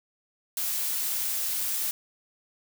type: noise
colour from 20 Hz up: blue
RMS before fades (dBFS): -29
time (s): 0.57-1.91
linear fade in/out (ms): 2
effects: none

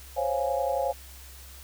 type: chord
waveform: sine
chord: Db major seventh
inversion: third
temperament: equal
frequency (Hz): 523.3 / 554.4 / 698.5 / 830.6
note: C5 / Db5 / F5 / Ab5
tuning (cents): 0 / 0 / 0 / 0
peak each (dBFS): -30 / -29 / -31 / -31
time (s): 0.16-0.93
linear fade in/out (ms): 20
effects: added 66 Hz sine -46 dBFS peak until 1.63 s + white hiss -49 dBFS RMS until 1.63 s

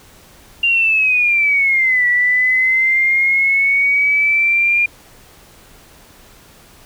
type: linear two-way sweep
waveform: sine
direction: down then up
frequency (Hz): 2794 to 1948 to 2411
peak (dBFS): -11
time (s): 0.63-4.86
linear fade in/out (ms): 5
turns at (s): 2.07
effects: pink hiss -45 dBFS RMS until 6.85 s

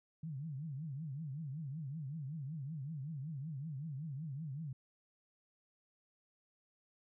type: tone with vibrato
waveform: sine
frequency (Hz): 146.83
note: D3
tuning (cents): 0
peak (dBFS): -40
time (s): 0.23-4.73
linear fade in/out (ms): 5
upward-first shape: triangle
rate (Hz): 5.3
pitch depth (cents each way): 250
effects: none

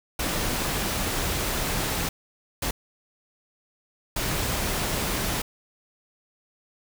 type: noise bursts at uneven times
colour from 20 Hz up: pink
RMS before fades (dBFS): -27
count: 3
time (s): 0.19-2.09 / 2.62-2.71 / 4.16-5.42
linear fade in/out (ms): 5
effects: none

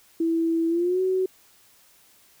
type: tone with pitch glide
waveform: sine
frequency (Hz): 329.6 to 374.3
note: E4 to F#4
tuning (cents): 0 to +20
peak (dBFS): -20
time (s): 0.2-1.26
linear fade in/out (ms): 5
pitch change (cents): +220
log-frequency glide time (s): 0.68-1.01
effects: white hiss -57 dBFS RMS until 2.4 s

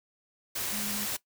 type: tone in noise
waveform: sine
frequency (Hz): 207.7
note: G#3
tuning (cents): 0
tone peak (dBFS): -38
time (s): 0.72-1.06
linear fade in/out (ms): 10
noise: white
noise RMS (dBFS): -33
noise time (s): 0.55-1.17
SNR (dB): -8
effects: noise-tail reverb RT60 0.1 s tail -18 dB re dry

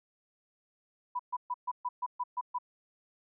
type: tone bursts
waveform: sine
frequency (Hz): 987.8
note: B5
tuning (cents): 0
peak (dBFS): -30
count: 9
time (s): 1.15-2.586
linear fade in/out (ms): 10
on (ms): 44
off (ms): 130
effects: none

